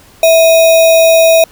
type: tone with sample-and-hold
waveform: sine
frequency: 654 Hz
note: E5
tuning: 14 cents flat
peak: -3 dBFS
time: 0.23-1.44 s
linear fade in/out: 2 ms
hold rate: 3150 Hz
effects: pink hiss -42 dBFS RMS until 1.51 s